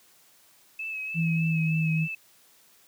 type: tone with vibrato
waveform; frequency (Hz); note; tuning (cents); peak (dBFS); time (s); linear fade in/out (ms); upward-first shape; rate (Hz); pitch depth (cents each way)
sine; 2592; E7; -30; -31; 0.79-2.15; 5; sine; 3.3; 35
type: tone with pitch glide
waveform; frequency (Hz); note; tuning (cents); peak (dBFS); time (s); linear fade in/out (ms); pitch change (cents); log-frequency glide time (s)
sine; 164.81 to 160.03; E3 to D#3; 0 to +49; -22; 1.14-2.08; 50; -51; 1.27-1.69
effects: white hiss -59 dBFS RMS until 2.87 s + high-pass 100 Hz 12 dB/octave